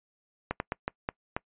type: slowing click train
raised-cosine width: 0.5 ms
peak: -14 dBFS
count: 6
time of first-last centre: 0.51-1.365 s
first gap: 91 ms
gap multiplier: 1.32
effects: noise-tail reverb RT60 0.1 s tail -25 dB re dry + resampled to 8000 Hz